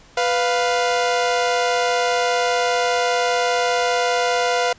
sawtooth tone pair together, 495 / 700 Hz, B4 / F5, +4 / +4 cents, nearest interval tritone, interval 600 cents, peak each -16 dBFS, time 0.17-4.73 s, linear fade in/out 5 ms, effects pink hiss -49 dBFS RMS until 4.78 s + resampled to 16000 Hz

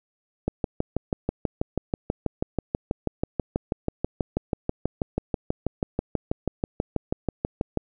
click train, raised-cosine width 2 ms, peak -10 dBFS, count 46, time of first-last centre 0.48-7.773 s, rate 6.17 Hz, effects none

